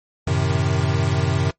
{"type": "chord", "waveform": "square", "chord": "F# diminished seventh", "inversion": "none", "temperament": "equal", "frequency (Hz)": [92.5, 110, 130.81, 155.56], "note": ["F#2", "A2", "C3", "Eb3"], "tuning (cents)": [0, 0, 0, 0], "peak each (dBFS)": [-23, -26, -23, -25], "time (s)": [0.27, 1.51], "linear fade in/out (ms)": 5, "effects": ["noise-tail reverb RT60 0.1 s tail -19 dB re dry", "MP3 32 kbps"]}